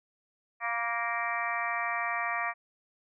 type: harmonic tone with a mistuned harmonic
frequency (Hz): 233.1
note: A#3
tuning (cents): 0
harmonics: 3 / 4 / 5 / 6 / 7 / 8 / 9 / 10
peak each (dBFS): -36 / -39 / -34 / -43 / -44 / -34 / -43 / -37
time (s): 0.6-2.54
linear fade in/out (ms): 50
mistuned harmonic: 4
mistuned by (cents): +31
effects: none